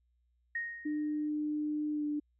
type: tone with exponential decay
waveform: sine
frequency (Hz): 1864.7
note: A#6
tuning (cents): 0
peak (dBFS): -31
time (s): 0.55-1.29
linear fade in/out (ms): 5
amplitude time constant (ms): 160
type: tone with pitch glide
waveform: sine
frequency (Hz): 300.6 to 296.3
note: D4 to D4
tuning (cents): +40 to +15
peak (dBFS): -31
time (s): 0.85-2.2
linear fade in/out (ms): 10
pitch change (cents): -25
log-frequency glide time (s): 1.92-2.05
effects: added 60 Hz sine -70 dBFS peak until 2.39 s